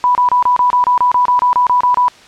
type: tone bursts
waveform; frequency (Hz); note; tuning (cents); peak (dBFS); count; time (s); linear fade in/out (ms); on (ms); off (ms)
sine; 987.8; B5; 0; -8; 15; 0.04-2.082; 0; 110; 28
effects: white hiss -41 dBFS RMS until 2.27 s + low-pass 5000 Hz 12 dB/octave